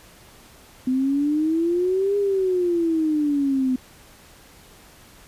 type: exponential two-way sweep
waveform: sine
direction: up then down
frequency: 253 to 408.3 to 253 Hz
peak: -18 dBFS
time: 0.87-3.76 s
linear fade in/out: 5 ms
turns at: 2.17 s
effects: pink hiss -49 dBFS RMS until 5.27 s + resampled to 32000 Hz